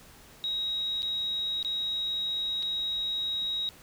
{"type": "tone with dropouts", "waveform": "sine", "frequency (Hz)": 3805, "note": "A#7", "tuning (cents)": 35, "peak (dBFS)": -28, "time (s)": [0.44, 3.69], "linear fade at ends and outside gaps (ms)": 0, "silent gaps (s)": [[1.021, 1.029], [1.628, 1.648], [2.625, 2.629]], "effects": ["pink hiss -53 dBFS RMS until 3.82 s"]}